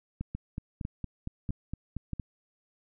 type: two click trains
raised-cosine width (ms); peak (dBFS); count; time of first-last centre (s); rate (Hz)
5; -21 / -22; 4 / 9; 0.21-2.133 / 0.35-2.198; 1.56 / 4.33
effects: none